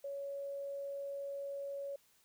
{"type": "tone", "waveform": "sine", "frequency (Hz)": 559, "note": "C#5", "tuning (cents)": 14, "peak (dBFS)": -39, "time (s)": [0.04, 1.96], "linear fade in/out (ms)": 5, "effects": ["white hiss -70 dBFS RMS until 2.24 s"]}